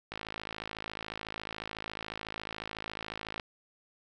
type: click train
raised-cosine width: 0.3 ms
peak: -21 dBFS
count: 178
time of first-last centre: 0.12-3.398 s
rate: 54 Hz
effects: none

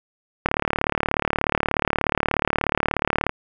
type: click train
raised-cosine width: 0.5 ms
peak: -4 dBFS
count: 105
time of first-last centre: 0.46-3.294 s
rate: 36.7 Hz
effects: none

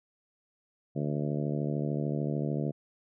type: harmonic tone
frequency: 73.42 Hz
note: D2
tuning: in tune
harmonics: 2 / 3 / 4 / 5 / 6 / 7 / 8 / 9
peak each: -31 / -35 / -37 / -39 / -41 / -42 / -43 / -44 dBFS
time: 0.95-2.72 s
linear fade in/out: 20 ms
effects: none

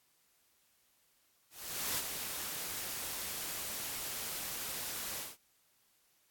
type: noise with ADSR envelope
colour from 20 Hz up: white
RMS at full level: -34 dBFS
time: 1.5-5.37 s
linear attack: 480 ms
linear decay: 33 ms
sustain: -6 dB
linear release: 180 ms
effects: white hiss -72 dBFS RMS until 6.3 s + AAC 64 kbps

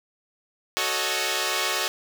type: chord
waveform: 5% pulse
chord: D# half-diminished seventh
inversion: first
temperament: equal with one note detuned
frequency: 370 / 438.2 / 554.4 / 622.3 Hz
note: F#4 / A4 / C#5 / D#5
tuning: 0 / -7 / 0 / 0 cents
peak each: -18 dBFS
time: 0.77-1.88 s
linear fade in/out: 0 ms
effects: none

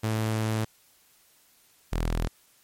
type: tone pair in turn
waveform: sawtooth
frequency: 110 / 41.2 Hz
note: A2 / E1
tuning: 0 / 0 cents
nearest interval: octave + perfect fourth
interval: 1700 cents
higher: first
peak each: -21 dBFS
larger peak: neither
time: 0.03-0.65 / 1.92-2.28 s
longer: first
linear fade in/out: 10 ms
effects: white hiss -61 dBFS RMS until 2.63 s + MP3 64 kbps

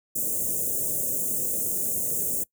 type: band-stop noise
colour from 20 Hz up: white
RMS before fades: -27 dBFS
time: 0.15-2.44 s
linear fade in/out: 10 ms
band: 610 to 6900 Hz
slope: 48 dB/octave
effects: noise-tail reverb RT60 0.1 s tail -22 dB re dry + high-pass 80 Hz 12 dB/octave

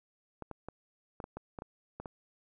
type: clicks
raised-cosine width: 1 ms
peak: -27 dBFS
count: 10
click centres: 0.423 / 0.513 / 0.686 / 1.202 / 1.241 / 1.37 / 1.588 / 1.621 / 2 / 2.058 s
effects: none

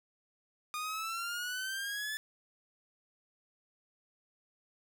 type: exponential sweep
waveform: sawtooth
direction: up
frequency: 1219 to 1749 Hz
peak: -32 dBFS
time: 0.74-2.17 s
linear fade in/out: 0 ms
effects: none

